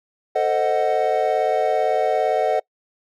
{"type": "chord", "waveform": "triangle", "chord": "A diminished seventh", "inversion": "none", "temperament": "equal with one note detuned", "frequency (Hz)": [445.6, 523.3, 622.3, 740], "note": ["A4", "C5", "Eb5", "Gb5"], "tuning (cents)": [22, 0, 0, 0], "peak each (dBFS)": [-21, -23, -20, -19], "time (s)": [0.35, 2.6], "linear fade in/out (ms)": 10, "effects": ["noise-tail reverb RT60 0.1 s tail -24 dB re dry"]}